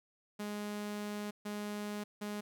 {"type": "tone bursts at uneven times", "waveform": "sawtooth", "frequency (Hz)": 207.7, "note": "G#3", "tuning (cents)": 0, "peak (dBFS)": -34, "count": 3, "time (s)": [[0.39, 1.31], [1.45, 2.04], [2.21, 2.41]], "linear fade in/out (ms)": 10, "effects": ["12-bit"]}